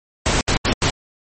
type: noise bursts at uneven times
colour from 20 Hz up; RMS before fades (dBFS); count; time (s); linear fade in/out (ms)
pink; -17; 4; 0.26-0.41 / 0.48-0.57 / 0.65-0.73 / 0.82-0.9; 0
effects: MP3 32 kbps